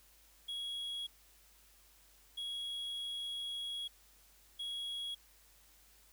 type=tone bursts at uneven times; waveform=triangle; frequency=3322 Hz; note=G#7; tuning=in tune; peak=-37 dBFS; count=3; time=0.48-1.07 / 2.37-3.88 / 4.59-5.15 s; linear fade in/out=10 ms; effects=added 50 Hz sine -68 dBFS peak until 6.12 s + white hiss -65 dBFS RMS until 6.12 s